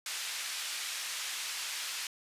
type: band-pass noise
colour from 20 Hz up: pink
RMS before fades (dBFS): -38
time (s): 0.06-2.07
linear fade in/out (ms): 2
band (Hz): 2100 to 9600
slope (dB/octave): 12
effects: resampled to 32000 Hz